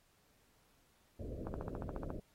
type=low-pass noise; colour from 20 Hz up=pink; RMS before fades=-44 dBFS; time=1.19-2.2 s; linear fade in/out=5 ms; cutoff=640 Hz; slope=96 dB/octave
type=click train; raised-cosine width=1 ms; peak=-28 dBFS; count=10; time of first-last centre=1.47-2.104 s; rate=14.2 Hz
effects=pink hiss -72 dBFS RMS until 2.34 s + AAC 48 kbps